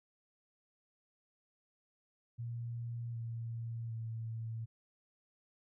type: tone with pitch steps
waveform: sine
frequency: 117.8 / 115.44 / 113.13 Hz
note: A#2 / A#2 / A2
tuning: +19 / -16 / +49 cents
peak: -38 dBFS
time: 2.38-4.66 s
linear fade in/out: 20 ms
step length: 760 ms
effects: none